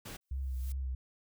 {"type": "noise", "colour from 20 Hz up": "pink", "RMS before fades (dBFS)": -45, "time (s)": [0.05, 0.17], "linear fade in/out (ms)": 10}
{"type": "noise with exponential growth", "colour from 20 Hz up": "blue", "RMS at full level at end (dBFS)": -49, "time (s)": [0.21, 0.72], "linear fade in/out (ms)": 1, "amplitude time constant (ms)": 110}
{"type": "tone with vibrato", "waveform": "sine", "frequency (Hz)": 65.41, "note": "C2", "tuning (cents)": 0, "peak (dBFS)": -33, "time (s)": [0.31, 0.95], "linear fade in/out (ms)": 5, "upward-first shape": "sine", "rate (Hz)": 2.8, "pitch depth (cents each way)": 44}
{"effects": []}